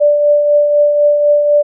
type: tone with tremolo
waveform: sine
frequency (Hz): 587.3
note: D5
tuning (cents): 0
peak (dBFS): -5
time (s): 0-1.63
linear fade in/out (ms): 20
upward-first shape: triangle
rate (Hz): 4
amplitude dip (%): 45
effects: none